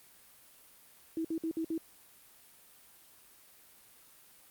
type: tone bursts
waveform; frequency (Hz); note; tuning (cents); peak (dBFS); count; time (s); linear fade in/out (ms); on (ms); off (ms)
sine; 324.4; E4; -28; -31; 5; 1.17-1.779; 2; 77; 56
effects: white hiss -59 dBFS RMS until 4.5 s + Opus 32 kbps